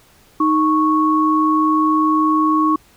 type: tone pair together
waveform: sine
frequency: 311.1 / 1105.9 Hz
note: D#4 / C#6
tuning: 0 / -4 cents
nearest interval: octave + minor seventh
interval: 2196 cents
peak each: -15 dBFS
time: 0.4-2.76 s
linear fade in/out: 5 ms
effects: pink hiss -51 dBFS RMS until 2.96 s